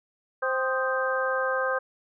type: harmonic tone with a mistuned harmonic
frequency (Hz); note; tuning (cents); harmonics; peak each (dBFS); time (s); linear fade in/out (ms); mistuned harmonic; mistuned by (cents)
261.6; C4; 0; 2 / 3 / 4 / 5 / 6; -27 / -36 / -33 / -31 / -29; 0.42-1.79; 10; 5; -84
effects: none